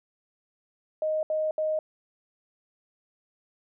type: tone bursts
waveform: sine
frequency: 622.3 Hz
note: D#5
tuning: in tune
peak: -24 dBFS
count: 3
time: 1.02-1.79 s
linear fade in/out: 2 ms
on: 210 ms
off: 70 ms
effects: none